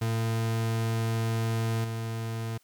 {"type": "tone with level steps", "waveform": "40% pulse", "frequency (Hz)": 113.2, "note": "A2", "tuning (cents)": 50, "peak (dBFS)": [-25, -30], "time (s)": [0.01, 2.58], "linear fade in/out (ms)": 10, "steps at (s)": 1.84, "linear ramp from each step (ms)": 5, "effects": ["white hiss -66 dBFS RMS until 2.63 s"]}